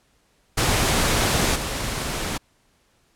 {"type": "noise with level steps", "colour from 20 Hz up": "pink", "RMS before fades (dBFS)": [-20, -27], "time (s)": [0.57, 2.38], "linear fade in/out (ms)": 10, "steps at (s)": 1.55, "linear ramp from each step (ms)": 10, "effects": ["pink hiss -63 dBFS RMS until 3.15 s", "low-pass 11000 Hz 12 dB/octave"]}